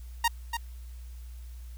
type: tone with echo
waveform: sawtooth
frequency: 932.3 Hz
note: A#5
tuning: in tune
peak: -18 dBFS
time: 0.24-0.28 s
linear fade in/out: 5 ms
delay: 290 ms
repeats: 1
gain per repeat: -7 dB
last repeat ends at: 0.57 s
effects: added 60 Hz sine -40 dBFS peak until 1.77 s + white hiss -60 dBFS RMS until 1.77 s